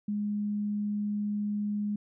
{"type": "tone", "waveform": "sine", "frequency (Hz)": 207.3, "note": "G#3", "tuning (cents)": -3, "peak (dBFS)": -28, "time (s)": [0.08, 1.96], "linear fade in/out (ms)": 5, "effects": []}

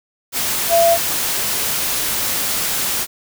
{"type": "tone in noise", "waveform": "sine", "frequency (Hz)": 676, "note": "E5", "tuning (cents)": 43, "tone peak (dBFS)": -10, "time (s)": [0.69, 0.98], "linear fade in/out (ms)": 50, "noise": "white", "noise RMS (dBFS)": -20, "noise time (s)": [0.32, 3.07], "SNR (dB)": 7, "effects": []}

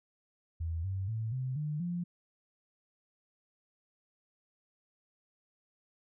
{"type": "tone with pitch steps", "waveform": "sine", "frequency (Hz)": [82.41, 95.76, 111.28, 129.32, 150.27, 174.62], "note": ["E2", "G2", "A2", "C3", "D3", "F3"], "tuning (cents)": [0, -40, 20, -20, 40, 0], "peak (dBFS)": -32, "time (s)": [0.6, 2.04], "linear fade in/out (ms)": 10, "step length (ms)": 240, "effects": []}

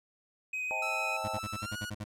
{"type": "tone with vibrato", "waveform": "triangle", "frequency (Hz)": 2513, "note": "D#7", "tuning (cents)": 17, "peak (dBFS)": -31, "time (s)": [0.53, 1.17], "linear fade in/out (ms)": 5, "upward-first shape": "triangle", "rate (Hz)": 6.8, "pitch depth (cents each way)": 11}
{"type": "chord", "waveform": "sine", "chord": "A half-diminished seventh", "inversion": "first", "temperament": "just", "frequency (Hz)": [528, 633.6, 792, 880], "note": ["C5", "Eb5", "G5", "A5"], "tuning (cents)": [16, 31, 18, 0], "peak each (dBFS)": [-44, -39, -39, -39], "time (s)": [0.71, 1.39], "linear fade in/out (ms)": 0}
{"type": "tone with pitch glide", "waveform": "sawtooth", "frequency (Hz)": [1318.5, 1454.5], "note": ["E6", "F#6"], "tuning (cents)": [0, -30], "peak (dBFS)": -34, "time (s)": [0.82, 1.9], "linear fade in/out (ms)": 5, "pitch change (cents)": 170, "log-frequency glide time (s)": [1.58, 1.76]}
{"type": "tone bursts", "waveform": "25% pulse", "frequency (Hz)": 104.3, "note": "G#2", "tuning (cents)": 8, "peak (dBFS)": -32, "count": 9, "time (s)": [1.24, 2.041], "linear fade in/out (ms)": 5, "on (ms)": 41, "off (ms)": 54}
{"effects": ["low-pass 12000 Hz 12 dB/octave"]}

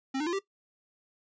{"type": "tone with pitch steps", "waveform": "square", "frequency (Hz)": [267.2, 303.4, 344.5, 391.2], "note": ["C4", "D#4", "F4", "G4"], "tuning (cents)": [36, -44, -24, -4], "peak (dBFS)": -29, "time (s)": [0.14, 0.392], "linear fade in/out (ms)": 10, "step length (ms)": 63, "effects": ["noise-tail reverb RT60 0.1 s tail -17 dB re dry", "resampled to 16000 Hz"]}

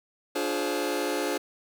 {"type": "chord", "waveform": "sawtooth", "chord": "D half-diminished seventh", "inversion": "none", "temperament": "just", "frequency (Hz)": [293.7, 352.4, 422.9, 528.6], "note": ["D4", "F4", "Ab4", "C5"], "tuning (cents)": [0, 16, 31, 18], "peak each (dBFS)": -28, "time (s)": [0.35, 1.38], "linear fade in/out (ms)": 10, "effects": []}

